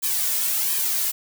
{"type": "noise with flanger", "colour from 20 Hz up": "blue", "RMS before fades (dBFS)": -23, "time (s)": [0.02, 1.12], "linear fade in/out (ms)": 20, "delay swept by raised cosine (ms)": [1.4, 2.6], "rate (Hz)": 1.4, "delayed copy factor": -0.9, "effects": []}